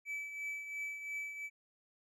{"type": "tone with tremolo", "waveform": "triangle", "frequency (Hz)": 2303, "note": "D7", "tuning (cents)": -34, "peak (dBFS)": -35, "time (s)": [0.05, 1.5], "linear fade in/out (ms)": 50, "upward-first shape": "triangle", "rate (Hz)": 2.9, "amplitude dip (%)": 60, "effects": []}